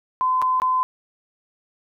sine tone with dropouts, 1023 Hz, C6, 39 cents flat, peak -17 dBFS, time 0.21-0.83 s, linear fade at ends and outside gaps 0 ms, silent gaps 0.417-0.423 / 0.6-0.619 s, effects none

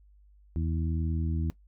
harmonic tone, 81 Hz, E2, 30 cents flat, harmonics 1 / 2 / 3 / 4, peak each -28 / -34 / -38 / -40 dBFS, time 0.56-1.5 s, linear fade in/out 0 ms, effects noise-tail reverb RT60 0.1 s tail -18 dB re dry + added 50 Hz sine -55 dBFS peak until 1.67 s

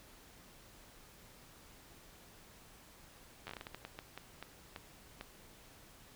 slowing click train, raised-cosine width 0.3 ms, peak -28 dBFS, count 15, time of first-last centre 3.47-5.211 s, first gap 10 ms, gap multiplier 1.34, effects pink hiss -59 dBFS RMS until 6.15 s

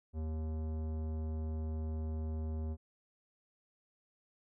sine tone with tanh clipping, 78.7 Hz, D#2, 20 cents sharp, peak -37 dBFS, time 0.13-2.77 s, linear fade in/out 50 ms, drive 16 dB, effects none

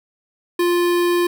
square tone with notch filter, 349.6 Hz, F4, 2 cents sharp, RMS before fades -17 dBFS, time 0.59-1.27 s, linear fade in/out 5 ms, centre 6700 Hz, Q 2, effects 9-bit

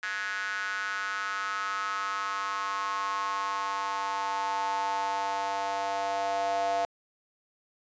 square tone with high-pass filter sweep, 98.5 Hz, G2, 9 cents sharp, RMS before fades -31 dBFS, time 0.03-6.85 s, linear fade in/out 0 ms, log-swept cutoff 1600 to 680 Hz, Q 6, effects resampled to 16000 Hz

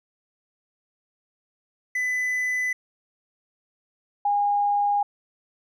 triangle / sine tone pair in turn, 2002 / 816.4 Hz, B6 / G#5, +23 / -30 cents, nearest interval octave + major third, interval 1553 cents, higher first, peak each -21 / -19 dBFS, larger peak second, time 1.95-2.73 / 4.25-5.03 s, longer neither, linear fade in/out 5 ms, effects none

